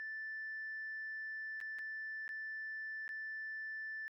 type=tone with dropouts; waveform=sine; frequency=1760 Hz; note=A6; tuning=in tune; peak=-40 dBFS; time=0-4.08 s; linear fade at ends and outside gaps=0 ms; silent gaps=1.603-1.612 / 1.786-1.791 / 2.279-2.291 / 3.079-3.091 s; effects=tanh soft clip ceiling -37 dBFS